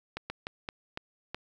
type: slowing click train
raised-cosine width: 0.3 ms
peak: -19 dBFS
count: 6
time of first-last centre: 0.17-1.346 s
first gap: 130 ms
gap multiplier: 1.3
effects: 10-bit